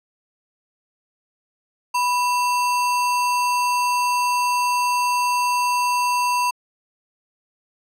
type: tone with sample-and-hold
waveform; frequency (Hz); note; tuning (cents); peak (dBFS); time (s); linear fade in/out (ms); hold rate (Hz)
sine; 985; B5; -5; -17; 1.94-6.51; 10; 3675
effects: low-pass 12000 Hz 12 dB/octave